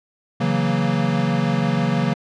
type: chord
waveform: square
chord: F# dominant seventh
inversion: second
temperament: equal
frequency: 138.59 / 164.81 / 185 / 233.1 Hz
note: C#3 / E3 / F#3 / A#3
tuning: 0 / 0 / 0 / 0 cents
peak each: -24 dBFS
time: 0.4-2.14 s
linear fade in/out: 10 ms
effects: low-pass 4000 Hz 12 dB/octave